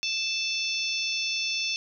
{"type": "harmonic tone with a mistuned harmonic", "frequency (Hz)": 879, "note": "A5", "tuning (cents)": -2, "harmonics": [3, 4, 5, 6, 7], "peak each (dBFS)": [-30, -33, -36, -32, -37], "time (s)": [0.03, 1.76], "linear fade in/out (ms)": 0, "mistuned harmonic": 6, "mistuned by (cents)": 30, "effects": []}